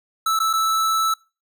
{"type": "tone with dropouts", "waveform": "square", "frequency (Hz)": 1314, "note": "E6", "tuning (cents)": -6, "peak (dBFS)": -18, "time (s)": [0.26, 1.14], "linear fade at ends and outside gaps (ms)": 5, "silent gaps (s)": [[0.391, 0.4], [0.531, 0.535]], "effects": ["noise-tail reverb RT60 0.3 s tail -24 dB re dry"]}